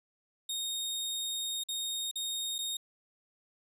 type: tone with dropouts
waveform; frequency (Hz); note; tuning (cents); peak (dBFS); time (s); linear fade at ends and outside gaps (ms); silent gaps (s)
sawtooth; 3710; A#7; -9; -30; 0.49-2.77; 5; 1.637-1.686 / 2.113-2.156 / 2.583-2.587
effects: resampled to 32000 Hz